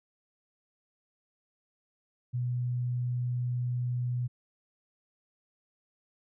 sine tone, 123.2 Hz, B2, 4 cents flat, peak -28 dBFS, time 2.33-4.28 s, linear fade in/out 20 ms, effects none

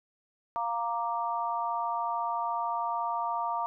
sine chord, Bb major, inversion second, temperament equal, 698.5 / 932.3 / 1174.7 Hz, F5 / Bb5 / D6, 0 / 0 / 0 cents, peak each -34 / -31 / -34 dBFS, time 0.56-3.66 s, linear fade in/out 0 ms, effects none

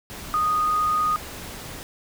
sine tone in noise, 1238 Hz, D#6, 9 cents flat, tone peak -19 dBFS, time 0.34-1.16 s, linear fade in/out 0 ms, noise pink, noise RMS -37 dBFS, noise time 0.1-1.83 s, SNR +15 dB, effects none

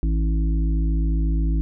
harmonic tone, 54.1 Hz, A1, 29 cents flat, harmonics 1 / 3 / 5 / 6, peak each -18 / -28 / -32 / -34 dBFS, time 0.03-1.61 s, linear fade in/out 0 ms, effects none

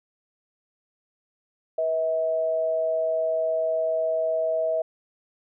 sine tone pair together, 487.2 / 643.6 Hz, B4 / E5, -24 / -42 cents, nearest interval perfect fourth, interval 482 cents, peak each -31 / -22 dBFS, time 1.78-4.82 s, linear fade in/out 5 ms, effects none

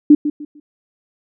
sine tone with echo, 296.2 Hz, D4, 15 cents sharp, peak -3 dBFS, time 0.1-0.15 s, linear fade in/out 5 ms, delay 150 ms, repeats 3, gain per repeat -12 dB, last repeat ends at 0.6 s, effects none

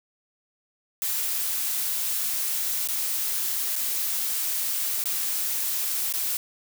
blue noise with dropouts, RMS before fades -27 dBFS, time 1.02-6.37 s, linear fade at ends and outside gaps 0 ms, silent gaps 2.874-2.887 / 3.756-3.762 / 5.039-5.057 / 6.125-6.138 s, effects none

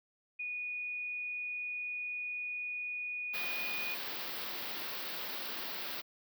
sine tone, 2464 Hz, D#7, 17 cents flat, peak -36 dBFS, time 0.39-3.95 s, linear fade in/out 10 ms
white band-stop noise, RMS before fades -40 dBFS, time 3.33-6.02 s, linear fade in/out 20 ms, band 5000 to 15000 Hz, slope 48 dB/octave
effects high-pass 200 Hz 12 dB/octave

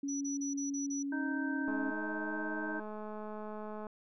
sine tone with pitch glide, 279.7 to 274.6 Hz, C#4 to C#4, +16 to -16 cents, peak -34 dBFS, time 0.03-1.91 s, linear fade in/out 5 ms, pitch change -32 cents, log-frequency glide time 1.13-1.2 s
sine tone bursts, 5900 Hz, F#8, 6 cents flat, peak -39 dBFS, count 6, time 0.08-1.03 s, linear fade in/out 10 ms, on 130 ms, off 34 ms
harmonic tone, 311.1 Hz, D#4, in tune, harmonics 1 / 2 / 3 / 5, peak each -39 / -49 / -46 / -39 dBFS, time 1.12-2.8 s, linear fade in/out 5 ms
click train, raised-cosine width 1 ms, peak -31 dBFS, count 467, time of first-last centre 1.68-3.868 s, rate 213 Hz
effects none

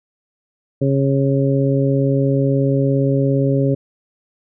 harmonic tone, 137.1 Hz, C#3, 19 cents flat, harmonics 1 / 2 / 3 / 4, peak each -16 / -19 / -21 / -22 dBFS, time 0.81-3.75 s, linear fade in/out 10 ms, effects none

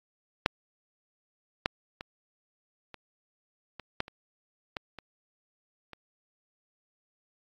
clicks, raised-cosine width 0.3 ms, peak -6 / -8 / -22 / -27 / -24 / -12 / -29 / -17 / -26 / -27 dBFS, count 10, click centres 0.461 / 1.659 / 2.009 / 2.943 / 3.797 / 4.004 / 4.081 / 4.768 / 4.987 / 5.933 s, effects AAC 64 kbps

